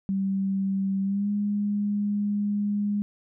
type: tone with pitch glide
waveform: sine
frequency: 194.1 to 205.3 Hz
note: G3 to G#3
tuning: -17 to -20 cents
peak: -23 dBFS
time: 0.09-3.02 s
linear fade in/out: 0 ms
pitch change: +97 cents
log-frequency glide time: 1.03-1.3 s
effects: none